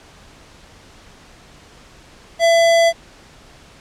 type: tone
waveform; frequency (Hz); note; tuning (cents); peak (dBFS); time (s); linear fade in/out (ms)
square; 670; E5; +28; -11; 2.39-2.93; 50
effects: pink hiss -45 dBFS RMS until 3.8 s + low-pass 7000 Hz 12 dB/octave